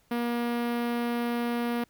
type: tone with notch filter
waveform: sawtooth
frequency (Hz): 238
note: A#3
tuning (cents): +36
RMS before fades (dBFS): -29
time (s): 0.11-1.84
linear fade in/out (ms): 5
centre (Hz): 7000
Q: 0.54
effects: pink hiss -66 dBFS RMS until 1.89 s